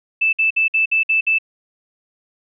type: tone bursts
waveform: sine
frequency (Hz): 2637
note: E7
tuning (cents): 0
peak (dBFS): -13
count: 7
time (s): 0.21-1.386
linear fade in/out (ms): 10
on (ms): 120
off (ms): 56
effects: none